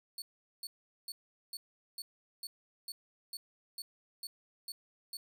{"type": "tone bursts", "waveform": "sawtooth", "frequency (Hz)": 4435, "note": "C#8", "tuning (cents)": 0, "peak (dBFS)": -37, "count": 12, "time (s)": [0.18, 5.17], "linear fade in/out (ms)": 2, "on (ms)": 40, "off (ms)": 410, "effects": []}